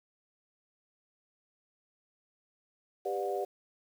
sine tone cluster, 394.4 / 494.9 / 589 / 723 Hz, G4 / B4 / D5 / F#5, +11 / +4 / +5 / -40 cents, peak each -34 / -38 / -38 / -36 dBFS, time 3.05-3.45 s, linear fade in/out 10 ms, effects 9-bit

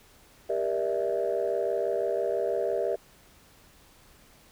sine chord, E half-diminished seventh, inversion first, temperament just, 395.6 / 474.7 / 593.3 / 659.3 Hz, G4 / Bb4 / D5 / E5, +16 / +31 / +18 / 0 cents, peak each -30 dBFS, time 0.49-2.96 s, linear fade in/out 10 ms, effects tanh soft clip ceiling -18 dBFS + pink hiss -57 dBFS RMS until 4.51 s

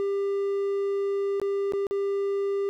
triangle tone with dropouts, 397.7 Hz, G4, 25 cents sharp, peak -22 dBFS, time 0-2.69 s, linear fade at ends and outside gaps 0 ms, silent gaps 1.399-1.416 / 1.722-1.735 / 1.868-1.91 s, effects none

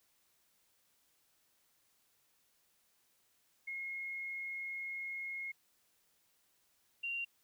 sine tone pair in turn, 2157 / 2766 Hz, C#7 / F7, -48 / -17 cents, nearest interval major third, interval 431 cents, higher second, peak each -39 / -36 dBFS, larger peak second, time 3.67-5.52 / 7.03-7.25 s, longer first, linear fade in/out 10 ms, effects white hiss -74 dBFS RMS until 7.43 s

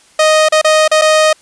sawtooth tone with dropouts, 622.3 Hz, D#5, in tune, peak -3 dBFS, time 0.19-1.33 s, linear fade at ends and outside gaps 5 ms, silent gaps 0.487-0.522 / 0.615-0.645 / 0.879-0.914 / 1.014-1.018 s, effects white hiss -47 dBFS RMS until 1.41 s + resampled to 22050 Hz

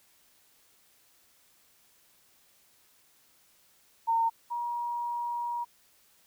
sine tone pair in turn, 914 / 952.5 Hz, A#5 / A#5, -34 / +37 cents, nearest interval minor second, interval 71 cents, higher second, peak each -23 / -30 dBFS, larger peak first, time 4.07-4.3 / 4.5-5.65 s, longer second, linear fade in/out 20 ms, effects white hiss -64 dBFS RMS until 6.26 s

